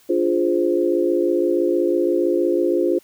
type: chord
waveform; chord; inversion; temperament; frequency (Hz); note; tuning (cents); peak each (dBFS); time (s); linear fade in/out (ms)
sine; D half-diminished seventh; none; equal; 293.7 / 349.2 / 415.3 / 523.3; D4 / F4 / Ab4 / C5; 0 / 0 / 0 / 0; -24 / -18 / -24 / -23; 0.09-2.99; 10
effects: white hiss -54 dBFS RMS until 3.03 s + high-pass 60 Hz 12 dB/octave